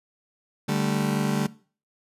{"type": "chord", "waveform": "35% pulse", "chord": "D suspended fourth", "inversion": "none", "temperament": "just", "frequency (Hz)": [146.83, 195.78, 220.2], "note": ["D3", "G3", "A3"], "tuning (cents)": [0, -2, 2], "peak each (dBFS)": [-25, -26, -26], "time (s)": [0.68, 1.47], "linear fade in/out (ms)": 10, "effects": ["noise-tail reverb RT60 0.4 s tail -19 dB re dry", "resampled to 32000 Hz"]}